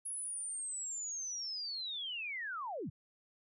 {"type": "linear sweep", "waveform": "sine", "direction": "down", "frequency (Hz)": [10560, 92.5], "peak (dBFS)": -38, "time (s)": [0.05, 2.9], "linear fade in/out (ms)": 10, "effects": []}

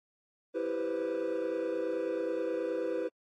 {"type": "chord", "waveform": "triangle", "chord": "C major seventh", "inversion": "first", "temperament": "equal", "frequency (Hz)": [329.6, 392, 493.9, 523.3], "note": ["E4", "G4", "B4", "C5"], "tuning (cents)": [0, 0, 0, 0], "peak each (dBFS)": [-34, -35, -31, -36], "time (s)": [0.54, 3.09], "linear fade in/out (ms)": 20, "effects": ["tanh soft clip ceiling -23 dBFS", "AAC 32 kbps"]}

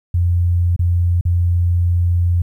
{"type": "tone with dropouts", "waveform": "sine", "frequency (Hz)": 87.31, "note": "F2", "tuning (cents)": 0, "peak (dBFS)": -12, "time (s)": [0.14, 2.42], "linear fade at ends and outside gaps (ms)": 5, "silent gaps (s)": [[0.763, 0.792], [1.211, 1.252]], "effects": ["9-bit"]}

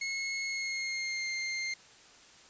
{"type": "tone with pitch glide", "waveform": "sawtooth", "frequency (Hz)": [2174, 2108], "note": ["C#7", "C7"], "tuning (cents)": [-34, 12], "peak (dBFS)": -29, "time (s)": [0.01, 1.74], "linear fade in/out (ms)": 5, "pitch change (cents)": -54, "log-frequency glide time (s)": [0.46, 1.29], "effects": ["white hiss -56 dBFS RMS until 2.49 s", "resampled to 16000 Hz"]}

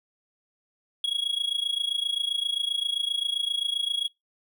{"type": "tone with amplitude modulation", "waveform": "triangle", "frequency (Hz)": 3322, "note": "G#7", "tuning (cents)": 0, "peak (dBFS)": -20, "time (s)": [1.04, 4.08], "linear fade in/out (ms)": 2, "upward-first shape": "sine", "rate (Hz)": 27.6, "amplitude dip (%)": 85, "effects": ["noise-tail reverb RT60 0.2 s tail -26 dB re dry"]}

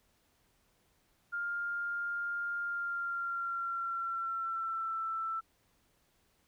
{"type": "tone with pitch glide", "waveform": "sine", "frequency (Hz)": [1404, 1329.8], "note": ["F6", "E6"], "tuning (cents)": [9, 15], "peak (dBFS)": -33, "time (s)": [1.32, 5.41], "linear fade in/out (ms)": 20, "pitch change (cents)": -94, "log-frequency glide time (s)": [2.6, 5.03], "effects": ["pink hiss -72 dBFS RMS until 6.47 s"]}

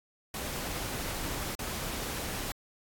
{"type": "noise with dropouts", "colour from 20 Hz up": "pink", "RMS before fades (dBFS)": -36, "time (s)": [0.34, 2.52], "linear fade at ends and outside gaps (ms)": 2, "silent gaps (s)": [1.552, 1.591], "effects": ["AAC 64 kbps"]}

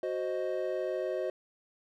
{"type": "chord", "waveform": "triangle", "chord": "C diminished", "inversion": "second", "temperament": "equal", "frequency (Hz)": [370, 523.3, 622.3], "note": ["Gb4", "C5", "Eb5"], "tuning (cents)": [0, 0, 0], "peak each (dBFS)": -33, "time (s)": [0.03, 1.3], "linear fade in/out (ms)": 2, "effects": []}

